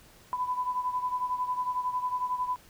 sine beating tone pair, 997 / 1008 Hz, B5 / B5, +16 / +35 cents, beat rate 11 Hz, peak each -29 / -34 dBFS, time 0.33-2.56 s, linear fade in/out 0 ms, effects pink hiss -56 dBFS RMS until 2.69 s

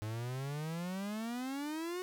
45% pulse exponential sweep, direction up, 105.3 to 370.7 Hz, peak -37 dBFS, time 0.02-2.02 s, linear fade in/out 0 ms, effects none

